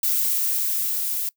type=noise with level ramp; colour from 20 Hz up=violet; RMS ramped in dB=-21 to -26 dBFS; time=0.03-1.29 s; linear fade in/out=2 ms; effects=noise-tail reverb RT60 0.1 s tail -23 dB re dry